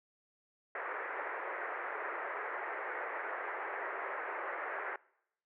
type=band-pass noise; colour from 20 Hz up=white; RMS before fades=-40 dBFS; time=0.75-4.96 s; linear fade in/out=2 ms; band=370 to 2000 Hz; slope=48 dB/octave; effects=noise-tail reverb RT60 0.8 s tail -24 dB re dry